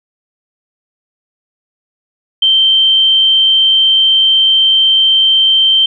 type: tone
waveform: sine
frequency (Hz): 3126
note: G7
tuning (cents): -6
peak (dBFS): -6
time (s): 2.42-5.86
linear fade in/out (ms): 5
effects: none